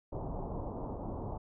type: low-pass noise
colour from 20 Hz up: pink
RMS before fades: -39 dBFS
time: 0.12-1.38 s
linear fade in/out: 10 ms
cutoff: 1000 Hz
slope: 48 dB/octave
effects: none